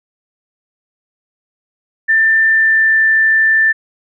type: tone with pitch glide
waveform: sine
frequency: 1784 to 1773.7 Hz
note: A6 to A6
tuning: +23 to +13 cents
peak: -8 dBFS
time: 2.08-3.73 s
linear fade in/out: 20 ms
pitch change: -10 cents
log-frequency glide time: 2.46-2.99 s
effects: none